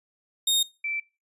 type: tone pair in turn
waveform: sawtooth / sine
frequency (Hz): 3700 / 2331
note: A#7 / D7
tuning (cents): -14 / -14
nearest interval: minor sixth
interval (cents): 800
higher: first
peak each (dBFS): -17 / -27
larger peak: first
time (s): 0.47-0.63 / 0.84-1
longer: neither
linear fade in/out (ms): 5
effects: noise-tail reverb RT60 0.3 s tail -23 dB re dry + resampled to 32000 Hz